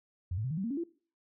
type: tone with pitch steps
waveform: sine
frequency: 89.1 / 107.81 / 130.45 / 157.84 / 190.99 / 231.1 / 279.6 / 338.3 Hz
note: F2 / A2 / C3 / D#3 / G3 / A#3 / C#4 / E4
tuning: +35 / -35 / -5 / +25 / -45 / -15 / +15 / +45 cents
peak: -31 dBFS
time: 0.31-0.838 s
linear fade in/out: 5 ms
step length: 66 ms
effects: noise-tail reverb RT60 0.4 s tail -20 dB re dry